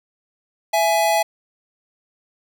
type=tone pair together; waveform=square; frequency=665.3 / 837 Hz; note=E5 / G#5; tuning=+16 / +13 cents; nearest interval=major third; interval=397 cents; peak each=-19 dBFS; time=0.73-1.23 s; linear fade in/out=10 ms; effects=none